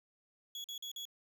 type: tone bursts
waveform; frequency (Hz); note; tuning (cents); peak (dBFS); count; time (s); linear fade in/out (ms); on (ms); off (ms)
35% pulse; 3361; G#7; +20; -39; 4; 0.55-1.053; 2; 92; 45
effects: none